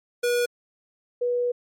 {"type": "tone pair in turn", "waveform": ["square", "sine"], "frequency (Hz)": [483.6, 487.5], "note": ["B4", "B4"], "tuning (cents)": [-36, -23], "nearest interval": "unison", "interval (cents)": 13, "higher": "second", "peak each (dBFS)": -21, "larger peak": "neither", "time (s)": [[0.23, 0.46], [1.21, 1.52]], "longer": "second", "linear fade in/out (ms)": 10, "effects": ["MP3 64 kbps"]}